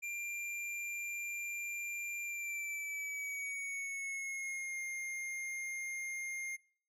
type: tone with pitch glide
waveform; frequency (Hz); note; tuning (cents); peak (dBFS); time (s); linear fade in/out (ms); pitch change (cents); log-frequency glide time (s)
square; 2381 to 2121; D7 to C7; +23 to +23; -39; 0.02-6.57; 20; -200; 2.23-4.8
effects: noise-tail reverb RT60 0.5 s tail -23 dB re dry + low-pass 12000 Hz 12 dB/octave